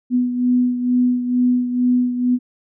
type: beating tone pair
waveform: sine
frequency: 247.5 / 249.7 Hz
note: B3 / B3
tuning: +4 / +19 cents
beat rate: 2.2 Hz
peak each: -15 / -22 dBFS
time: 0.1-2.39 s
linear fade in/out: 50 ms
effects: none